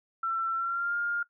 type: tone with pitch glide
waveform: sine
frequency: 1344 to 1410 Hz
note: E6 to F6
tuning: +33 to +16 cents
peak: -27 dBFS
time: 0.23-1.23 s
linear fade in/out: 5 ms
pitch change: +83 cents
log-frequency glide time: 0.53-0.96 s
effects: noise-tail reverb RT60 0.1 s tail -19 dB re dry